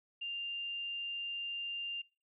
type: tone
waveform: sine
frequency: 2794 Hz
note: F7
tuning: in tune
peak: -37 dBFS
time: 0.21-2.02 s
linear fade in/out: 10 ms
effects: noise-tail reverb RT60 0.4 s tail -26 dB re dry